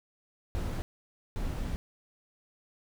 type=noise bursts at uneven times; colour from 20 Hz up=brown; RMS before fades=-33 dBFS; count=2; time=0.55-0.82 / 1.36-1.76 s; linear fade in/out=0 ms; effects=none